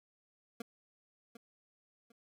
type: tone with echo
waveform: 25% pulse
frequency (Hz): 232.8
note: A#3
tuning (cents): -2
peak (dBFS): -35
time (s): 0.6-0.62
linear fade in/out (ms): 5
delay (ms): 750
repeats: 2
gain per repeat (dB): -11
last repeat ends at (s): 2.12
effects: none